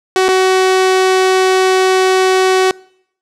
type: tone with dropouts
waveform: sawtooth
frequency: 375.3 Hz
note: F#4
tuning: 25 cents sharp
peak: -5 dBFS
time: 0.16-2.71 s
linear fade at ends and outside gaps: 1 ms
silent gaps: 0.284-0.288 s
effects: noise-tail reverb RT60 0.7 s tail -25 dB re dry + low-pass 8000 Hz 12 dB/octave